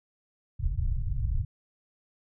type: low-pass noise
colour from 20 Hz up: pink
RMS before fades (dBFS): -28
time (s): 0.59-1.45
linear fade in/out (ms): 10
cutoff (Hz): 130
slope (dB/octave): 48
effects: none